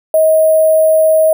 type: tone with sample-and-hold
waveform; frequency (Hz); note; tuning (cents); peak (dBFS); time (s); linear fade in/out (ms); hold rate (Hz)
sine; 632; D#5; +27; -6; 0.14-1.33; 2; 11025
effects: none